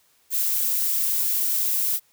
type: noise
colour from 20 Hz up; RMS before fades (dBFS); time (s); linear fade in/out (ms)
violet; -23; 0.3-2; 50
effects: white hiss -62 dBFS RMS until 2.12 s